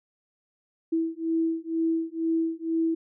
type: beating tone pair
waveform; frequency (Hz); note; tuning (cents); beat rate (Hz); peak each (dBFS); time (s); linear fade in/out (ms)
sine; 326 / 328.1; E4 / E4; -19 / -8; 2.1; -27; 0.92-2.95; 10
effects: none